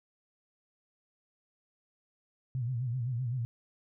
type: tone with vibrato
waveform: sine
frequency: 123.1 Hz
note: B2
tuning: 5 cents flat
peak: -30 dBFS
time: 2.55-3.45 s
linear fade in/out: 0 ms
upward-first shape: sine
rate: 7.8 Hz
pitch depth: 120 cents each way
effects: none